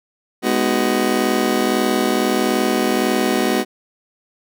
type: chord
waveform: 30% pulse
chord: G# minor seventh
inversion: none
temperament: just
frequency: 207.7 / 249.2 / 311.5 / 373.8 Hz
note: G#3 / B3 / D#4 / F#4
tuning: 0 / +16 / +2 / +18 cents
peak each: -20 / -18 / -21 / -18 dBFS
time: 0.42-3.65 s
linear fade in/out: 50 ms
effects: none